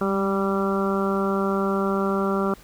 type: harmonic tone with a mistuned harmonic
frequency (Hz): 195.2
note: G3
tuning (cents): -7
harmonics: 1 / 2 / 3 / 4 / 5 / 6 / 7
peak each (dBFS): -24 / -25 / -30 / -34 / -35 / -30 / -31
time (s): 0.01-2.54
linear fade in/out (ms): 2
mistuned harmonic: 1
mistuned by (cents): +18
effects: added 50 Hz sine -50 dBFS peak until 2.63 s + pink hiss -50 dBFS RMS until 2.63 s

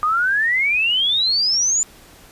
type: exponential sweep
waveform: sine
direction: up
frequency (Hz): 1200 to 7160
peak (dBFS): -15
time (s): 0.03-1.83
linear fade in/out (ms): 0
effects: pink hiss -46 dBFS RMS until 2.31 s + resampled to 32000 Hz

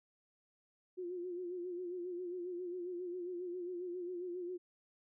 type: tone with vibrato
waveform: sine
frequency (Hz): 356.6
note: F4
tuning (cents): +36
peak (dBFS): -39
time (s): 0.97-4.58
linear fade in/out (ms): 20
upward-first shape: sine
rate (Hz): 7.4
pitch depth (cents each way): 58
effects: none

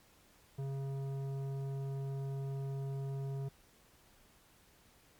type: tone with tanh clipping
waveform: triangle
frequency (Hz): 136.7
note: C#3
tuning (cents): -24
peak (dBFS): -38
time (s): 0.58-3.49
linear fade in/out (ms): 10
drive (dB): 16
effects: pink hiss -65 dBFS RMS until 5.19 s + MP3 96 kbps

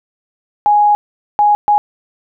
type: tone bursts at uneven times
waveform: sine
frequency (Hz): 830.6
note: G#5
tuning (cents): 0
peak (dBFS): -7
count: 3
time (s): 0.66-0.95 / 1.39-1.55 / 1.68-1.78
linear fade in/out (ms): 0
effects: none

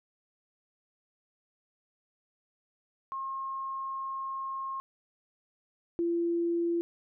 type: tone pair in turn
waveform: sine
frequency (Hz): 1074 / 340.6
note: C6 / F4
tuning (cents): +45 / -43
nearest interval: octave + minor sixth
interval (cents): 1988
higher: first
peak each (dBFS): -33 / -26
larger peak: second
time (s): 3.12-4.8 / 5.99-6.81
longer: first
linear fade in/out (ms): 0
effects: none

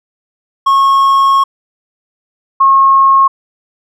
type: tone pair in turn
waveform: triangle / sine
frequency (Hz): 1092 / 1084.5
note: C#6 / C#6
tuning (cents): -26 / -38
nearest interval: unison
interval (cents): 12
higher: first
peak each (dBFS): -4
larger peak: neither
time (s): 0.66-1.44 / 2.6-3.28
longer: first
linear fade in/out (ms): 10
effects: none

